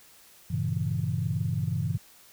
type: chord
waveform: sine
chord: G diminished seventh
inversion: none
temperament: equal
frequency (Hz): 98 / 116.54 / 138.59 / 164.81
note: G2 / Bb2 / Db3 / Fb3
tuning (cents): 0 / 0 / 0 / 0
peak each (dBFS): -31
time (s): 0.5-1.98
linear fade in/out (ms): 10
effects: tanh soft clip ceiling -15 dBFS + white hiss -55 dBFS RMS until 2.32 s